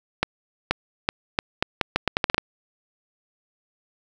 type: accelerating click train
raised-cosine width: 0.3 ms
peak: -3 dBFS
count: 13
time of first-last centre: 0.23-2.381 s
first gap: 480 ms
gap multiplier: 0.79
effects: 7-bit